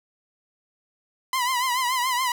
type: tone with vibrato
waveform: sawtooth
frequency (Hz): 1007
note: B5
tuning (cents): +33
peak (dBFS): -18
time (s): 1.33-2.32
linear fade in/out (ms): 2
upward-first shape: triangle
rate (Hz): 7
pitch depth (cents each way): 99
effects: none